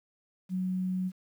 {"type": "tone", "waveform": "sine", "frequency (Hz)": 185, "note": "F#3", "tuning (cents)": 0, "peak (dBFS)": -28, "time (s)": [0.49, 1.12], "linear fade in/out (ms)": 50, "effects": ["10-bit"]}